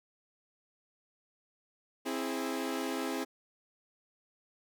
sawtooth chord, C augmented, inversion none, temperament equal with one note detuned, 264.4 / 329.6 / 415.3 Hz, C4 / E4 / G#4, +18 / 0 / 0 cents, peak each -32 / -34 / -35 dBFS, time 2.05-3.25 s, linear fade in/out 20 ms, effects none

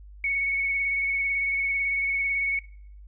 sine tone with vibrato, 2217 Hz, C#7, in tune, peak -23 dBFS, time 0.24-2.59 s, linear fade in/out 2 ms, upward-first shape square, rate 18 Hz, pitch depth 14 cents each way, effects noise-tail reverb RT60 0.6 s tail -23 dB re dry + added 50 Hz sine -43 dBFS peak until 3.07 s

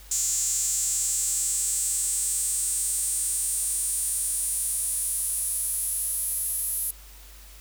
square tone with high-pass filter sweep, 161.1 Hz, E3, 39 cents flat, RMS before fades -27 dBFS, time 0.11-6.91 s, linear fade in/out 5 ms, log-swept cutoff 7200 to 11000 Hz, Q 5.9, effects added 50 Hz sine -46 dBFS peak until 7.6 s + white hiss -50 dBFS RMS until 7.6 s

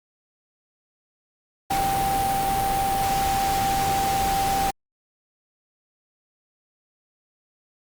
sine tone in noise, 784 Hz, G5, in tune, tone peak -21 dBFS, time 1.7-4.71 s, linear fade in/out 10 ms, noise pink, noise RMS -28 dBFS, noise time 1.7-4.71 s, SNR +4 dB, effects Opus 48 kbps

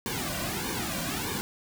pink noise with flanger, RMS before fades -32 dBFS, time 0.06-1.41 s, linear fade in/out 0 ms, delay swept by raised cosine 1.5 to 2.36 ms, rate 1.6 Hz, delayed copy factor -0.95, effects none

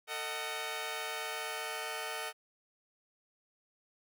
10% pulse chord, D# diminished, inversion second, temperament just, 448 / 622.3 / 746.7 Hz, A4 / D#5 / F#5, +31 / 0 / +16 cents, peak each -33 dBFS, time 0.07-2.33 s, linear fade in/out 50 ms, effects none

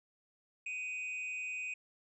triangle tone with amplitude modulation, 2500 Hz, D#7, 8 cents sharp, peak -33 dBFS, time 0.66-1.74 s, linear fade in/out 5 ms, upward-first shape sine, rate 231 Hz, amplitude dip 60%, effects resampled to 22050 Hz

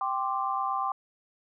sine chord, G suspended fourth, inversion none, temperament equal, 784 / 1046.5 / 1174.7 Hz, G5 / C6 / D6, 0 / 0 / 0 cents, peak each -31 dBFS, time 0.01-0.92 s, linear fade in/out 2 ms, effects none

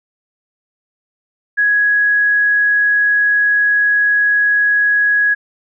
sine tone, 1668 Hz, G#6, 7 cents sharp, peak -10 dBFS, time 1.57-5.35 s, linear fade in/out 20 ms, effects none

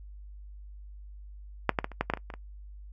clicks, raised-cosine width 0.5 ms, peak -6 / -10 / -15 / -28 / -11 / -12 / -11 / -25 / -24 / -25 dBFS, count 10, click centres 1.693 / 1.788 / 1.844 / 1.917 / 2.01 / 2.1 / 2.137 / 2.173 / 2.302 / 2.339 s, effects noise-tail reverb RT60 0.1 s tail -21 dB re dry + added 50 Hz sine -43 dBFS peak until 2.92 s

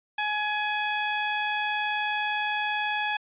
15% pulse tone, 841 Hz, G#5, 22 cents sharp, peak -19 dBFS, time 0.18-3.17 s, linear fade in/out 5 ms, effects resampled to 8000 Hz

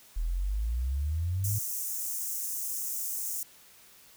sine exponential sweep, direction up, 38.54 to 109.4 Hz, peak -27 dBFS, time 0.16-1.59 s, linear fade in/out 10 ms
white high-pass noise, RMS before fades -34 dBFS, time 1.44-3.43 s, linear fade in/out 2 ms, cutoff 5900 Hz, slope 48 dB/octave
effects white hiss -56 dBFS RMS until 4.16 s

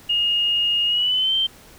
sine tone with pitch glide, 2852 to 3128 Hz, F7 to G7, +36 to -4 cents, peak -17 dBFS, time 0.09-1.47 s, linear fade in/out 10 ms, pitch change +160 cents, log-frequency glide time 0.86-1.35 s, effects pink hiss -47 dBFS RMS until 1.78 s

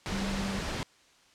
sine tone in noise, 196 Hz, G3, in tune, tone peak -32 dBFS, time 0.12-0.59 s, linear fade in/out 0 ms, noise pink, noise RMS -34 dBFS, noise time 0.06-0.83 s, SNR -1 dB, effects white hiss -61 dBFS RMS until 1.34 s + low-pass 6000 Hz 12 dB/octave

